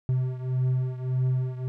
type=beating tone pair; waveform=triangle; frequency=127.8 / 129.5 Hz; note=C3 / C3; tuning=-40 / -17 cents; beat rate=1.7 Hz; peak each=-23 / -27 dBFS; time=0.09-1.68 s; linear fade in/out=0 ms; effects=none